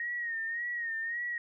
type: tone with vibrato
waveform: sine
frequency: 1864.7 Hz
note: A#6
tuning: in tune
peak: -32 dBFS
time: 0-1.38 s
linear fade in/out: 2 ms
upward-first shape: sine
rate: 1.8 Hz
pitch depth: 63 cents each way
effects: none